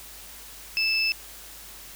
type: tone pair together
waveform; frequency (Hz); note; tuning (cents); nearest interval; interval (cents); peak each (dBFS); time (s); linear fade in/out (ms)
sine; 2636 / 5208; E7 / E8; -1 / -22; octave; 1179; -23 / -26; 0.77-1.12; 0
effects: added 50 Hz sine -52 dBFS peak until 1.95 s + white hiss -44 dBFS RMS until 1.95 s